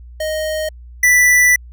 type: tone pair in turn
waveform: square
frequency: 622.3 / 1975.7 Hz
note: D#5 / B6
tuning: 0 / 0 cents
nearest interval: octave + minor sixth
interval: 2000 cents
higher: second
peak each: -19 / -9 dBFS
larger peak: second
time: 0.2-0.69 / 1.03-1.56 s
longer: second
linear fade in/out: 5 ms
effects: added 60 Hz sine -34 dBFS peak until 1.72 s